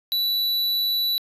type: tone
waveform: square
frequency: 3951 Hz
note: B7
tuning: in tune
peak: -21 dBFS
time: 0.12-1.18 s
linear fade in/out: 0 ms
effects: resampled to 32000 Hz